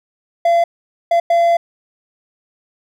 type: tone bursts at uneven times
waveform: triangle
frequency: 682 Hz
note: F5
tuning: 41 cents flat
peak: -8 dBFS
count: 3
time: 0.45-0.64 / 1.11-1.2 / 1.3-1.57 s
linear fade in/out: 5 ms
effects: none